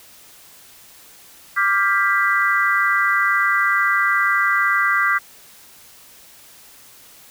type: chord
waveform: sine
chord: G dominant seventh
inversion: second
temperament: equal with one note detuned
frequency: 1174.7 / 1396.9 / 1590.8 / 1975.5 Hz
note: D6 / F6 / G6 / B6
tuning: 0 / 0 / +25 / 0 cents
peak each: -20 / -22 / -20 / -20 dBFS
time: 1.56-5.19 s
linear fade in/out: 20 ms
effects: white hiss -46 dBFS RMS until 7.3 s